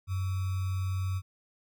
sine tone with sample-and-hold, 94 Hz, F#2, 28 cents sharp, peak -28 dBFS, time 0.07-1.22 s, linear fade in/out 50 ms, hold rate 1225 Hz, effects none

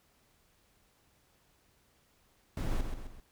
brown noise with echo, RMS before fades -32 dBFS, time 2.57-2.81 s, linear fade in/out 2 ms, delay 130 ms, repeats 3, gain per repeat -6 dB, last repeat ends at 3.2 s, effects pink hiss -69 dBFS RMS until 3.31 s

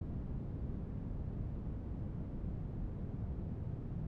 white low-pass noise, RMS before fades -41 dBFS, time 0.01-4.07 s, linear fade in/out 5 ms, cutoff 140 Hz, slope 12 dB/octave, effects none

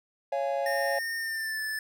triangle chord, Db major, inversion none, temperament equal with one note detuned, 554.4 / 686.5 / 830.6 Hz, Db5 / F5 / Ab5, 0 / -30 / 0 cents, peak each -27 / -30 / -32 dBFS, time 0.32-0.99 s, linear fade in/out 5 ms
square tone with pitch glide, 1828 to 1747.5 Hz, A#6 to A6, -34 to -12 cents, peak -31 dBFS, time 0.66-1.79 s, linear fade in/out 2 ms, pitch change -78 cents, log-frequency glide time 1.18-1.61 s
effects none

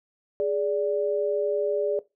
sine tone pair together, 415.3 / 582.9 Hz, G#4 / D5, 0 / -13 cents, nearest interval tritone, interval 587 cents, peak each -25 dBFS, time 0.4-1.99 s, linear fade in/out 0 ms, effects noise-tail reverb RT60 0.2 s tail -18 dB re dry

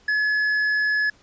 sine tone with tanh clipping, 1704 Hz, G#6, 44 cents sharp, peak -20 dBFS, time 0.08-1.1 s, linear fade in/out 5 ms, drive 6 dB, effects pink hiss -56 dBFS RMS until 1.22 s + resampled to 16000 Hz

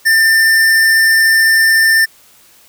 square tone, 1793 Hz, A6, 32 cents sharp, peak -8 dBFS, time 0.05-2.06 s, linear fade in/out 20 ms, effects white hiss -46 dBFS RMS until 2.68 s

